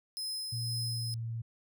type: tone with tremolo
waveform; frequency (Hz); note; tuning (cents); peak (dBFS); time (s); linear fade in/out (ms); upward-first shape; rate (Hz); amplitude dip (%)
sawtooth; 5100; D#8; +42; -32; 0.17-1.14; 0; sine; 2; 30
type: tone with pitch glide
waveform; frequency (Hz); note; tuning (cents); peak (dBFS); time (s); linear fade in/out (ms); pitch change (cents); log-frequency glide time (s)
sine; 116.54 to 114.74; A#2 to A#2; 0 to -27; -34; 0.52-1.42; 10; -27; 0.82-1.17
effects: none